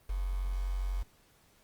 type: tone with quantisation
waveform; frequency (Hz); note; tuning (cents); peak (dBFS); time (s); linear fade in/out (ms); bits
sine; 46.08; F#1; -6; -30; 0.09-1.03; 10; 8
effects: pink hiss -65 dBFS RMS until 1.63 s + Opus 32 kbps